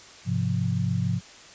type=chord; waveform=sine; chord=F minor; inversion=first; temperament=equal; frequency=103.83 / 130.81 / 174.61 Hz; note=Ab2 / C3 / F3; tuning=0 / 0 / 0 cents; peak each=-27 dBFS; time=0.25-1.21 s; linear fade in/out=50 ms; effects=white hiss -47 dBFS RMS until 1.54 s + resampled to 16000 Hz